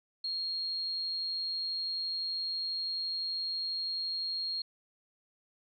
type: tone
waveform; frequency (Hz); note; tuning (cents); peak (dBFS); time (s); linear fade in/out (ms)
sine; 4257; C8; +29; -32; 0.24-4.62; 5
effects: none